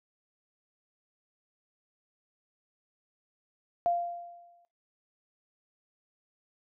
sine tone with exponential decay, 694 Hz, F5, 11 cents flat, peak -22 dBFS, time 3.86-4.65 s, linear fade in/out 0 ms, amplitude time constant 170 ms, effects noise-tail reverb RT60 0.3 s tail -20 dB re dry

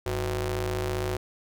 sawtooth ring-modulated tone, 137 Hz, C#3, 20 cents flat, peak -20 dBFS, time 0.06-1.17 s, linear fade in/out 5 ms, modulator 233 Hz, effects none

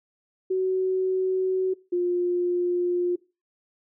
sine tone pair in turn, 374.7 / 354.1 Hz, F#4 / F4, +22 / +24 cents, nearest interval minor second, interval 98 cents, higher first, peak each -21 dBFS, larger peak neither, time 0.5-1.74 / 1.92-3.16 s, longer neither, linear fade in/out 10 ms, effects noise-tail reverb RT60 0.3 s tail -21 dB re dry

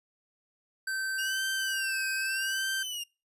square tone with pitch glide, 1550 to 1562.6 Hz, G6 to G6, -20 to -6 cents, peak -31 dBFS, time 0.87-2.83 s, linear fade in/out 5 ms, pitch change +14 cents, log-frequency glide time 1.06-1.81 s
sawtooth tone with vibrato, 2805 Hz, F7, 7 cents sharp, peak -31 dBFS, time 1.18-3.04 s, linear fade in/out 10 ms, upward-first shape sine, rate 0.81 Hz, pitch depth 180 cents each way
effects noise-tail reverb RT60 0.3 s tail -26 dB re dry + resampled to 32000 Hz

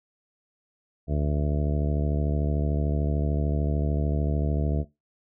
harmonic tone, 73.42 Hz, D2, in tune, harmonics 1 / 2 / 3 / 4 / 5 / 6 / 7 / 8 / 9, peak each -25 / -27 / -34 / -34 / -38 / -37 / -42 / -44 / -36 dBFS, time 1.07-4.85 s, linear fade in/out 50 ms, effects noise-tail reverb RT60 0.2 s tail -18 dB re dry

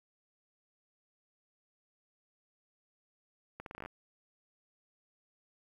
accelerating click train, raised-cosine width 0.5 ms, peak -28 dBFS, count 10, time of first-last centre 3.6-3.86 s, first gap 62 ms, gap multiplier 0.79, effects 10-bit

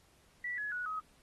sine tone with pitch steps, 1956 / 1693 / 1465.3 / 1268.3 Hz, B6 / G#6 / F#6 / D#6, -17 / +33 / -17 / +33 cents, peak -35 dBFS, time 0.44-1 s, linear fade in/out 5 ms, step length 140 ms, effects pink hiss -67 dBFS RMS until 1.22 s + AAC 32 kbps

